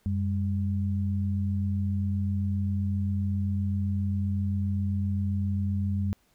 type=tone pair together; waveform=sine; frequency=93.1 / 200.7 Hz; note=F#2 / G3; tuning=+11 / +41 cents; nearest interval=octave + minor second; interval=1330 cents; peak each=-26 / -30 dBFS; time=0.06-6.13 s; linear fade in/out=0 ms; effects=pink hiss -67 dBFS RMS until 6.34 s